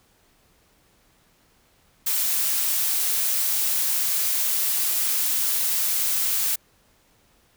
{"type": "noise", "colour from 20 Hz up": "blue", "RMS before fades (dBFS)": -23, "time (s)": [2.06, 6.56], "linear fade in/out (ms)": 10, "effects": ["pink hiss -61 dBFS RMS until 7.56 s"]}